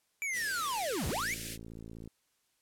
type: linear two-way sweep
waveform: square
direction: down then up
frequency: 2349 to 47.96 to 2349 Hz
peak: -33 dBFS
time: 0.22-1.34 s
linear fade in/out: 0 ms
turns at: 1.08 s
type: band-stop noise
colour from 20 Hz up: white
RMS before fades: -40 dBFS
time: 0.32-1.58 s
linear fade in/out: 50 ms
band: 580 to 1600 Hz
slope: 48 dB/octave
type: click train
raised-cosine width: 3 ms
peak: -34 dBFS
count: 59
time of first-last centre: 1.04-2.076 s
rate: 56 Hz
effects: white hiss -75 dBFS RMS until 2.61 s + low-pass 12000 Hz 12 dB/octave